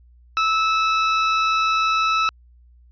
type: tone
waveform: sawtooth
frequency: 1307 Hz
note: E6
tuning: 15 cents flat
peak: -13 dBFS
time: 0.37-2.29 s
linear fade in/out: 0 ms
effects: added 60 Hz sine -48 dBFS peak until 2.91 s + resampled to 11025 Hz